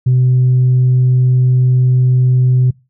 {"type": "tone", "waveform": "sine", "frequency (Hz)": 127, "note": "B2", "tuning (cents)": 49, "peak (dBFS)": -6, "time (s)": [0.06, 2.71], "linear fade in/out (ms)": 10, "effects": ["noise-tail reverb RT60 0.3 s tail -25 dB re dry", "tanh soft clip ceiling -5 dBFS"]}